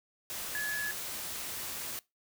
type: tone in noise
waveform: sine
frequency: 1700 Hz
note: G#6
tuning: 40 cents sharp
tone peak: -32 dBFS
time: 0.55-0.91 s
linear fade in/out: 0 ms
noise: white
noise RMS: -39 dBFS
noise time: 0.3-1.99 s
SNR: +4 dB
effects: noise-tail reverb RT60 0.2 s tail -21 dB re dry